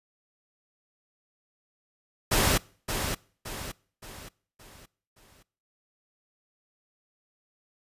pink noise with echo, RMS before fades -23 dBFS, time 2.31-2.58 s, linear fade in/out 10 ms, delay 570 ms, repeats 5, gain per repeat -7 dB, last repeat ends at 5.43 s, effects noise-tail reverb RT60 0.5 s tail -24 dB re dry + resampled to 32000 Hz

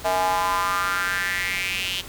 square tone with high-pass filter sweep, 92.5 Hz, F#2, in tune, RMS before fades -24 dBFS, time 0.04-2.02 s, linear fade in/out 20 ms, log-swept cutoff 700 to 3100 Hz, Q 4.9, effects pink hiss -39 dBFS RMS until 2.08 s

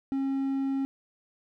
triangle tone, 271.1 Hz, C#4, 38 cents flat, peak -24 dBFS, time 0.12-0.85 s, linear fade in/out 0 ms, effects none

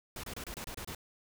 pink noise bursts, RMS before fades -42 dBFS, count 8, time 0.16-0.949 s, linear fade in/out 2 ms, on 75 ms, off 27 ms, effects none

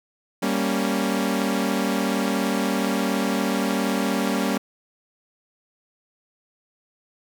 sawtooth chord, G diminished, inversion none, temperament equal, 196 / 233.1 / 277.2 Hz, G3 / Bb3 / Db4, 0 / 0 / 0 cents, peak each -21 / -22 / -22 dBFS, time 0.42-4.58 s, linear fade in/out 10 ms, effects none

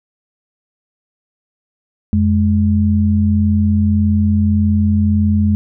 sine tone pair together, 88.29 / 210 Hz, F2 / G#3, +19 / +19 cents, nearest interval octave + minor third, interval 1500 cents, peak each -13 dBFS, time 2.13-5.55 s, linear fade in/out 0 ms, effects none

